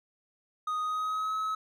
triangle tone with pitch glide, 1244.5 to 1285.4 Hz, D#6 to E6, 0 to -44 cents, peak -27 dBFS, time 0.67-1.55 s, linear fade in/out 5 ms, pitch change +56 cents, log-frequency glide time 0.82-1.35 s, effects none

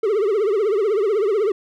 triangle tone with vibrato, 415.3 Hz, G#4, in tune, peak -14 dBFS, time 0.03-1.52 s, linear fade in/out 5 ms, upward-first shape triangle, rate 16 Hz, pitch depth 190 cents each way, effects none

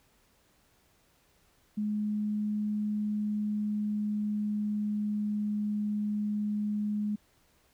sine tone with pitch glide, 210.2 to 209 Hz, G#3 to G#3, +21 to +11 cents, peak -28 dBFS, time 1.77-7.16 s, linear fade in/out 10 ms, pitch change -10 cents, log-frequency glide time 2.72-5.64 s, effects pink hiss -67 dBFS RMS until 7.73 s

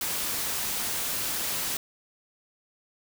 white noise, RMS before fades -30 dBFS, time 0.01-1.77 s, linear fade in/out 2 ms, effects none

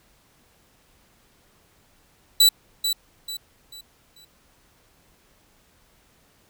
sawtooth tone with echo, 3951 Hz, B7, in tune, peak -9 dBFS, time 2.4-2.49 s, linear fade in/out 5 ms, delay 440 ms, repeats 4, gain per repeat -9 dB, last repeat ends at 4.25 s, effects pink hiss -60 dBFS RMS until 6.49 s

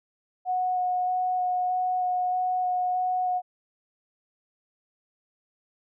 sine tone with vibrato, 731 Hz, F#5, 21 cents flat, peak -23 dBFS, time 0.45-3.42 s, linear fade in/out 50 ms, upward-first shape square, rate 1.6 Hz, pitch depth 8 cents each way, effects none

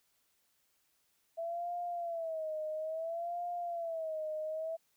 sine tone with vibrato, 659.3 Hz, E5, in tune, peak -35 dBFS, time 1.37-4.77 s, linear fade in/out 20 ms, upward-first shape sine, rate 0.59 Hz, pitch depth 110 cents each way, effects white hiss -75 dBFS RMS until 4.96 s

